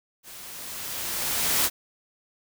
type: noise with level ramp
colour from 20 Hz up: white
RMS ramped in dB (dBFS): -44 to -21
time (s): 0.23-1.7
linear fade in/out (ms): 50
effects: none